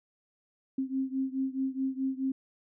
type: beating tone pair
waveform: sine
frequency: 264 / 268.7 Hz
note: C4 / C4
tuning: +16 / +46 cents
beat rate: 4.7 Hz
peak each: -31 / -33 dBFS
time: 0.78-2.32 s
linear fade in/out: 5 ms
effects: none